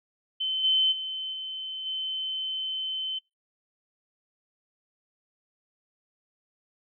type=tone with level steps; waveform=sine; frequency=3067 Hz; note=G7; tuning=38 cents flat; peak=-26 / -20 / -31 / -33 / -29 dBFS; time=0.4-3.19 s; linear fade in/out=10 ms; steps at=0.63 / 0.91 / 1.32 / 1.85 s; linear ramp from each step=20 ms; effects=noise-tail reverb RT60 0.2 s tail -23 dB re dry